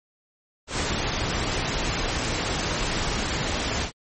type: noise with ADSR envelope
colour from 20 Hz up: pink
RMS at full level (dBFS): -24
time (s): 0.67-3.92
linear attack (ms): 120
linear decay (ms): 53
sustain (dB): -2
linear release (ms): 91
effects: MP3 32 kbps